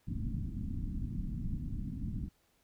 pink low-pass noise, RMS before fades -37 dBFS, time 0.07-2.29 s, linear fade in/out 10 ms, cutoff 270 Hz, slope 48 dB/octave, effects pink hiss -72 dBFS RMS until 2.63 s

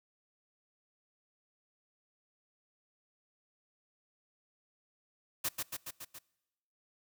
white noise with echo, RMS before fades -33 dBFS, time 5.44-5.49 s, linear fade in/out 10 ms, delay 140 ms, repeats 5, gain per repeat -3 dB, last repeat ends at 6.19 s, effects noise-tail reverb RT60 1.0 s tail -24 dB re dry

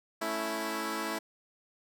10% pulse chord, A major, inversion none, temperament equal, 220 / 277.2 / 329.6 Hz, A3 / C#4 / E4, 0 / 0 / 0 cents, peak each -29 / -32 / -26 dBFS, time 0.21-1.19 s, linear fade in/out 10 ms, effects none

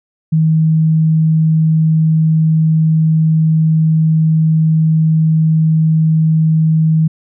sine tone, 158.9 Hz, D#3, 37 cents sharp, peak -8 dBFS, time 0.32-7.08 s, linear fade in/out 10 ms, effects none

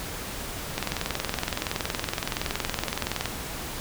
click train, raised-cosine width 0.2 ms, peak -9 dBFS, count 54, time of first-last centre 0.78-3.257 s, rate 21.4 Hz, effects pink hiss -35 dBFS RMS until 3.8 s

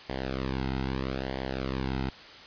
sawtooth tone with flanger, 65.9 Hz, C2, 13 cents sharp, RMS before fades -32 dBFS, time 0.09-2.1 s, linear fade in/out 5 ms, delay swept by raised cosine 0.76 to 1.76 ms, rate 0.78 Hz, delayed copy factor -0.9, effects white hiss -47 dBFS RMS until 2.46 s + resampled to 11025 Hz

